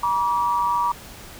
sine tone pair together, 958 / 1156.8 Hz, A#5 / D6, +47 / -27 cents, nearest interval minor third, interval 326 cents, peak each -20 / -23 dBFS, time 0.03-0.92 s, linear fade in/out 5 ms, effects pink hiss -41 dBFS RMS until 1.39 s

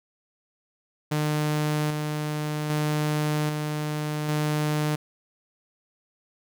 sawtooth tone with tremolo, 151.1 Hz, D3, 50 cents sharp, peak -19 dBFS, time 1.11-4.96 s, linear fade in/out 10 ms, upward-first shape square, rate 0.63 Hz, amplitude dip 35%, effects none

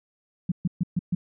sine tone bursts, 176.5 Hz, F3, 19 cents sharp, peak -20 dBFS, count 5, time 0.49-1.15 s, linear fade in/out 5 ms, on 28 ms, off 130 ms, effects none

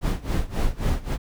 brown noise with tremolo, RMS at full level -20 dBFS, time 0.01-1.18 s, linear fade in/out 50 ms, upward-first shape sine, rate 3.7 Hz, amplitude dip 90%, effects none

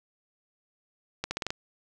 accelerating click train, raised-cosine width 0.2 ms, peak -13 dBFS, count 6, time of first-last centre 1.24-1.505 s, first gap 70 ms, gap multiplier 0.86, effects none

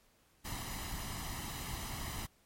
pink noise with comb filter, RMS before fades -41 dBFS, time 0.44-2.27 s, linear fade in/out 20 ms, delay 1 ms, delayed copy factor +0.6, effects pink hiss -69 dBFS RMS until 2.45 s + MP3 64 kbps

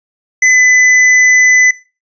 square tone with pitch glide, 2019 to 2006 Hz, B6 to B6, +38 to +26 cents, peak -6 dBFS, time 0.42-1.71 s, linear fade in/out 5 ms, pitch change -12 cents, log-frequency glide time 0.52-0.59 s, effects noise-tail reverb RT60 0.3 s tail -18 dB re dry + resampled to 16000 Hz

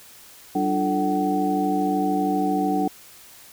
sine tone cluster, 191.6 / 294.5 / 347.4 / 438.6 / 753 Hz, G3 / D4 / F4 / A4 / F#5, -39 / +5 / -9 / -6 / +30 cents, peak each -27 / -23 / -32 / -30 / -24 dBFS, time 0.55-2.88 s, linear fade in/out 5 ms, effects white hiss -47 dBFS RMS until 3.52 s

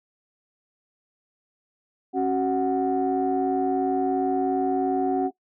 sine tone cluster, 273 / 375.9 / 739 Hz, C#4 / F#4 / F#5, -26 / +27 / -2 cents, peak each -24 dBFS, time 2.13-5.31 s, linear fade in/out 50 ms, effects noise-tail reverb RT60 0.1 s tail -18 dB re dry + tanh soft clip ceiling -14 dBFS

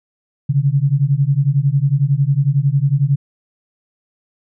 sine beating tone pair, 134.4 / 145.4 Hz, C3 / D3, +47 / -17 cents, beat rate 11 Hz, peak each -15 dBFS, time 0.49-3.16 s, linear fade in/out 10 ms, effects none

